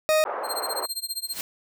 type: tone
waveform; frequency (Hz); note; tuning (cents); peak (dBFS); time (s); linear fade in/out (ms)
40% pulse; 622.3; D#5; 0; -17; 0.09-0.24; 0
type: band-pass noise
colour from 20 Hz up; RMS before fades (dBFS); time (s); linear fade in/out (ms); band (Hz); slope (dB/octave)
pink; -31; 0.25-0.86; 10; 510 to 1300; 24
type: tone with tremolo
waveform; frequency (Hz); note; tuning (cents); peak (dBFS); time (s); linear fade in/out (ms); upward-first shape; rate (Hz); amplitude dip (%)
20% pulse; 4186; C8; 0; -20; 0.43-1.39; 50; sine; 15; 95
type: noise with exponential growth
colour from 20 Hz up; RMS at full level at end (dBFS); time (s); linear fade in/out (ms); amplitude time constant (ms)
white; -27; 1.25-1.41; 1; 34
effects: none